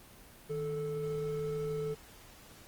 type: tone pair together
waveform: triangle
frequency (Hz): 154.7 / 437.6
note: D#3 / A4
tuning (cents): -10 / -9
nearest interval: octave + tritone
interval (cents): 1801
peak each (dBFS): -37 / -32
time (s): 0.49-1.95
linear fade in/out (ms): 20
effects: pink hiss -55 dBFS RMS until 2.67 s + Opus 24 kbps